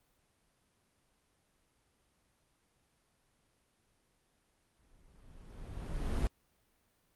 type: noise with exponential growth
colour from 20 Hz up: brown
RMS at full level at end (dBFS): -29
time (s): 4.79-6.27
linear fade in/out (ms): 0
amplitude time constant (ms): 320
effects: pink hiss -74 dBFS RMS until 7.15 s + Opus 32 kbps